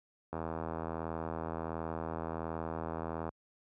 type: click train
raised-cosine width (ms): 1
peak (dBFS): -23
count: 242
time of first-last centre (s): 0.33-3.291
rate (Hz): 81.4
effects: high-pass 60 Hz 12 dB/octave